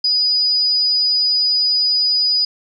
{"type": "tone", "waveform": "sine", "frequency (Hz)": 4945, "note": "D#8", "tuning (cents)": -12, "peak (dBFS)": -13, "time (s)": [0.04, 2.45], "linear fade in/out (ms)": 5, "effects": []}